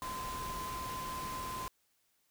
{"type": "tone in noise", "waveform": "sine", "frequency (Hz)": 1031, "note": "C6", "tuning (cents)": -26, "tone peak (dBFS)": -39, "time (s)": [0.02, 1.68], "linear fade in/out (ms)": 0, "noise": "pink", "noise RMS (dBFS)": -44, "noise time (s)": [0.02, 1.68], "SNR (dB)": 2, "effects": ["white hiss -75 dBFS RMS until 2.3 s"]}